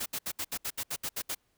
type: noise bursts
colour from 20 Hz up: white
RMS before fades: -34 dBFS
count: 11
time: 0-1.35 s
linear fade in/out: 10 ms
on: 60 ms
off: 69 ms
effects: pink hiss -73 dBFS RMS until 1.57 s